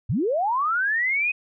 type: linear sweep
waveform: sine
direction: up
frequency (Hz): 81.1 to 2540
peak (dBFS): -20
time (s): 0.09-1.32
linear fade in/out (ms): 10
effects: none